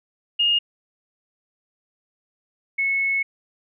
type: tone pair in turn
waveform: sine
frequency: 2844 / 2196 Hz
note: F7 / C#7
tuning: +31 / -17 cents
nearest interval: major third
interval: 448 cents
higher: first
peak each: -16 / -19 dBFS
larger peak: first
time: 0.39-0.59 / 2.78-3.23 s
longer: second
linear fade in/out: 10 ms
effects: none